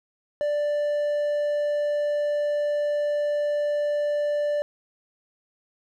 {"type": "tone", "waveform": "triangle", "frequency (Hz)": 588, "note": "D5", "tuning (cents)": 2, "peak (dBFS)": -20, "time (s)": [0.41, 4.62], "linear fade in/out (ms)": 0, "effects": []}